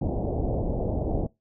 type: low-pass noise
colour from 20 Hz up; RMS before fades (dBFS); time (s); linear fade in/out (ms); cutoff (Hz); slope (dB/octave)
pink; -27; 0.01-1.27; 10; 740; 48
effects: noise-tail reverb RT60 0.2 s tail -22 dB re dry